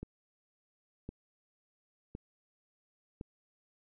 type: click train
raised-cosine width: 3 ms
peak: -28 dBFS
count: 4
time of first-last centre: 0.03-3.211 s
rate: 0.943 Hz
effects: none

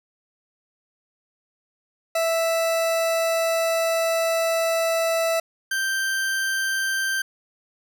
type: tone pair in turn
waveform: 40% pulse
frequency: 659.3 / 1568.1 Hz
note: E5 / G6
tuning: 0 / 0 cents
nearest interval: octave + minor third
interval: 1500 cents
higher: second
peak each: -19 / -21 dBFS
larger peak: first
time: 2.15-5.4 / 5.71-7.22 s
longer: first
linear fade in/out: 5 ms
effects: none

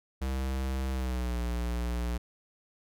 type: tone with pitch glide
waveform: square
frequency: 65.8 to 59.65 Hz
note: C2 to A#1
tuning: +10 to +41 cents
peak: -30 dBFS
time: 0.21-2.18 s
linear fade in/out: 10 ms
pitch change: -169 cents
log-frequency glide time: 0.91-1.38 s
effects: none

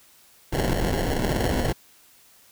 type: noise with sample-and-hold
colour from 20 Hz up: pink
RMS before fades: -24 dBFS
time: 0.52-1.73 s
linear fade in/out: 10 ms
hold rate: 1225 Hz
effects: white hiss -55 dBFS RMS until 2.51 s

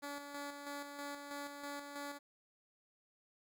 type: tone with tremolo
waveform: 10% pulse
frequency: 285.9 Hz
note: D4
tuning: 46 cents flat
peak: -34 dBFS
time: 0.02-2.19 s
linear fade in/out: 20 ms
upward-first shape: square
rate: 3.1 Hz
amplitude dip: 45%
effects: none

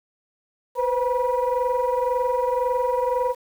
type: tone cluster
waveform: sine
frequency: 494.1 / 516 / 964 Hz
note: B4 / C5 / B5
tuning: +1 / -24 / -42 cents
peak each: -23 dBFS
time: 0.75-3.35 s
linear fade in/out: 50 ms
effects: tanh soft clip ceiling -14 dBFS + 8-bit

